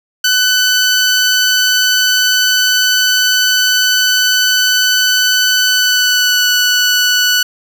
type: tone with pitch glide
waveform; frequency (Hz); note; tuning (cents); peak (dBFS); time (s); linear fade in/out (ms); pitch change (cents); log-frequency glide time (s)
15% pulse; 1502 to 1482.2; F#6 to F#6; +26 to +3; -3; 0.24-7.43; 5; -23; 5.64-6.47
effects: none